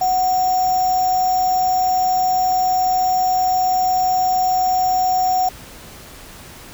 sine tone with sample-and-hold, 740 Hz, F#5, in tune, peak -14 dBFS, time 0.01-5.49 s, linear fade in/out 5 ms, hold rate 6300 Hz, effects pink hiss -39 dBFS RMS until 6.73 s

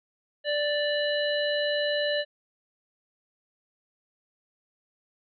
harmonic tone with a mistuned harmonic, 587.3 Hz, D5, in tune, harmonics 1 / 3 / 5 / 7, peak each -26 / -31 / -33 / -34 dBFS, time 0.44-2.25 s, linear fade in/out 50 ms, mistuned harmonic 7, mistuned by -43 cents, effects none

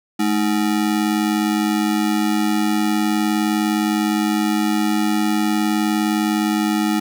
square ring-modulated tone, 263.9 Hz, C4, 15 cents sharp, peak -14 dBFS, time 0.19-7 s, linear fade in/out 10 ms, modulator 49.8 Hz, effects none

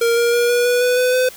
square tone with pitch steps, 466.2 / 471.9 / 477.6 / 483.5 / 489.4 / 495.4 / 501.4 / 507.5 Hz, A#4 / A#4 / A#4 / B4 / B4 / B4 / B4 / B4, 0 / +21 / +42 / -37 / -16 / +5 / +26 / +47 cents, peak -14 dBFS, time 0.01-1.29 s, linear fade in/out 5 ms, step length 160 ms, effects white hiss -39 dBFS RMS until 1.36 s

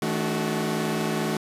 sawtooth tone cluster, 157.8 / 216.6 / 290.9 / 371.1 Hz, D#3 / A3 / D4 / F#4, +25 / -27 / -16 / +5 cents, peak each -26 / -24 / -29 / -26 dBFS, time 0.02-1.37 s, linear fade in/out 2 ms, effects resampled to 32000 Hz

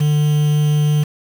triangle tone with quantisation, 149.5 Hz, D3, 31 cents sharp, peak -10 dBFS, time 0-1.04 s, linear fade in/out 10 ms, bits 5, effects none

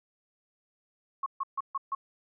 sine tone bursts, 1094 Hz, C#6, 23 cents flat, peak -28 dBFS, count 5, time 1.23-1.95 s, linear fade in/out 5 ms, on 32 ms, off 140 ms, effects none

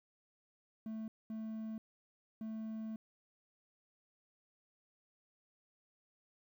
triangle tone bursts at uneven times, 220 Hz, A3, in tune, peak -38 dBFS, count 3, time 0.86-1.08 / 1.3-1.78 / 2.41-2.96 s, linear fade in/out 2 ms, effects 12-bit

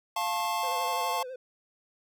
square chord, F augmented, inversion none, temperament equal with one note detuned, 698.5 / 880 / 1082.8 Hz, F5 / A5 / C#6, 0 / 0 / -41 cents, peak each -34 / -32 / -33 dBFS, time 0.16-1.23 s, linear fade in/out 5 ms
clicks, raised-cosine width 0.3 ms, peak -35 dBFS, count 12, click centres 0.216 / 0.272 / 0.335 / 0.366 / 0.402 / 0.451 / 0.649 / 0.72 / 0.813 / 0.878 / 0.928 / 1.013 s
triangle tone with vibrato, 511 Hz, C5, 41 cents flat, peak -35 dBFS, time 0.63-1.36 s, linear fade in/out 5 ms, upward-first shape sine, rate 12 Hz, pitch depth 57 cents each way
effects none

